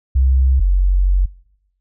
sine tone pair in turn, 65.41 / 46.25 Hz, C2 / F#1, 0 / 0 cents, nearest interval tritone, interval 600 cents, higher first, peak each -10 dBFS, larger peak neither, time 0.15-0.6 / 0.6-1.26 s, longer second, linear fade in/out 10 ms, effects noise-tail reverb RT60 0.9 s tail -24 dB re dry

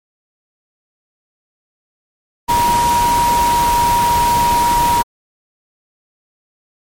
sine tone in noise, 952 Hz, A#5, 36 cents sharp, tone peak -11 dBFS, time 2.48-5.03 s, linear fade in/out 20 ms, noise pink, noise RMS -21 dBFS, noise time 2.48-5.03 s, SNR +7 dB, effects MP3 64 kbps

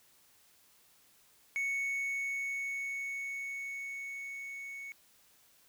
triangle tone with level ramp, 2217 Hz, C#7, in tune, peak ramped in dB -29 to -40 dBFS, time 1.56-4.92 s, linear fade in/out 0 ms, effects white hiss -65 dBFS RMS until 5.68 s

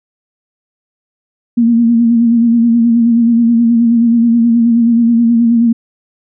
sine tone with vibrato, 233.1 Hz, A#3, in tune, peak -6 dBFS, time 1.57-5.73 s, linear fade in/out 10 ms, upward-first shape sine, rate 9.4 Hz, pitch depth 42 cents each way, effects none

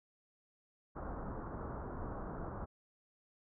pink low-pass noise, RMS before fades -43 dBFS, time 0.95-2.66 s, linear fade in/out 20 ms, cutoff 1400 Hz, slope 48 dB/octave, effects none

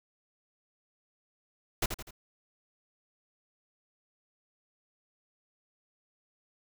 pink noise with echo, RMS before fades -28 dBFS, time 1.82-1.86 s, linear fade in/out 5 ms, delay 83 ms, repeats 3, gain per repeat -7 dB, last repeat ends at 2.109 s, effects none

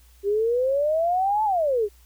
sine exponential two-way sweep, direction up then down, 392 to 880 to 392 Hz, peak -19 dBFS, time 0.23-1.89 s, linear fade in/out 50 ms, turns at 1.44 s, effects added 60 Hz sine -51 dBFS peak until 2.05 s + white hiss -59 dBFS RMS until 2.05 s

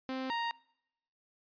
sawtooth tone pair in turn, 261.6 / 932.2 Hz, C4 / A#5, 0 / 0 cents, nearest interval octave + minor seventh, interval 2200 cents, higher second, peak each -31 / -28 dBFS, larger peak second, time 0.09-0.3 / 0.3-0.51 s, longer neither, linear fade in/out 0 ms, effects noise-tail reverb RT60 0.8 s tail -24 dB re dry + resampled to 11025 Hz

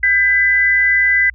sine tone pair together, 1596.1 / 2000 Hz, G6 / B6, +31 / +21 cents, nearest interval major third, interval 390 cents, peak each -17 / -11 dBFS, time 0.03-1.3 s, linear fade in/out 5 ms, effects added 60 Hz sine -36 dBFS peak until 1.34 s

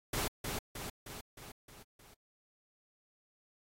pink noise with echo, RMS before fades -35 dBFS, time 0.13-0.28 s, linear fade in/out 5 ms, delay 310 ms, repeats 6, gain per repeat -4 dB, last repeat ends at 2.14 s, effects AAC 48 kbps

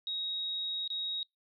sine tone with dropouts, 3784 Hz, A#7, 25 cents sharp, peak -33 dBFS, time 0.07-1.23 s, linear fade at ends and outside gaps 1 ms, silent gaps 0.877-0.902 s, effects noise-tail reverb RT60 0.2 s tail -26 dB re dry

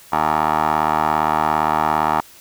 15% pulse tone with band-pass filter, 77.5 Hz, D#2, 6 cents flat, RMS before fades -18 dBFS, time 0.12-2.21 s, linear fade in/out 10 ms, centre 990 Hz, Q 5.2, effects white hiss -45 dBFS RMS until 2.4 s

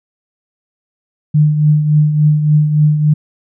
sine tone with tremolo, 151 Hz, D3, 48 cents sharp, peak -5 dBFS, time 1.34-3.14 s, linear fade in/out 10 ms, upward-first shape triangle, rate 3.5 Hz, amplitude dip 60%, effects none

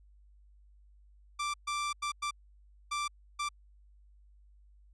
sawtooth tone bursts at uneven times, 1174.7 Hz, D6, in tune, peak -28 dBFS, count 6, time 1.39-1.54 / 1.67-1.93 / 2.02-2.12 / 2.22-2.31 / 2.91-3.08 / 3.39-3.49 s, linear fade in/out 10 ms, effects added 50 Hz sine -57 dBFS peak until 4.93 s + resampled to 22050 Hz

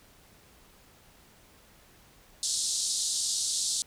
white band-pass noise, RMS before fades -30 dBFS, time 2.43-3.82 s, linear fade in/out 0 ms, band 3700 to 9100 Hz, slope 48 dB/octave, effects pink hiss -58 dBFS RMS until 3.86 s

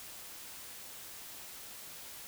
silence, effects white hiss -48 dBFS RMS until 2.27 s

